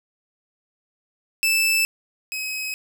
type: tone pair in turn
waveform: sawtooth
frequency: 2637 / 2543 Hz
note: E7 / D#7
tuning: 0 / +37 cents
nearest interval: minor second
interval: 63 cents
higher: first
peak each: -14 / -23 dBFS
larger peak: first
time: 1.43-1.85 / 2.32-2.74 s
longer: neither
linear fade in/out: 0 ms
effects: 8-bit